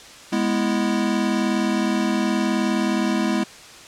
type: chord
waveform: square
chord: E major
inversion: first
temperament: equal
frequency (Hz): 207.7 / 246.9 / 329.6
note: G#3 / B3 / E4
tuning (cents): 0 / 0 / 0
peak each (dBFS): -23 / -25 / -25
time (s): 0.32-3.44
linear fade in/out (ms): 10
effects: white hiss -42 dBFS RMS until 3.87 s + low-pass 7000 Hz 12 dB/octave